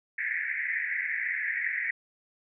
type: band-pass noise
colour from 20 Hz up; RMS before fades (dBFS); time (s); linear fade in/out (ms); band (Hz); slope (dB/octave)
pink; -31; 0.18-1.91; 5; 1700 to 2200; 96
effects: none